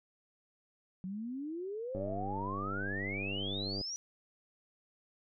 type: exponential sweep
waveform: sine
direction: up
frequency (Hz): 180.7 to 5920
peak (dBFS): -37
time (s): 1.04-3.96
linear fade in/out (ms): 0
type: click train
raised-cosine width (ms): 2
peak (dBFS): -28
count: 184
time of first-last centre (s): 1.95-3.812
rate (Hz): 98.3
effects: none